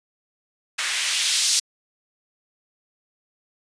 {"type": "noise with band-pass filter sweep", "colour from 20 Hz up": "blue", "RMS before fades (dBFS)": -22, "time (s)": [0.78, 1.6], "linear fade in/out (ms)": 10, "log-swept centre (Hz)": [1700, 5100], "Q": 1.3, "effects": ["resampled to 22050 Hz"]}